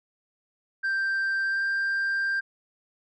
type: tone with pitch glide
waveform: sine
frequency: 1572 to 1584.8 Hz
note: G6 to G6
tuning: +4 to +18 cents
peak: -21 dBFS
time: 0.83-2.41 s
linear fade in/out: 20 ms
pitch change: +14 cents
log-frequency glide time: 1.42-1.66 s
effects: tanh soft clip ceiling -23 dBFS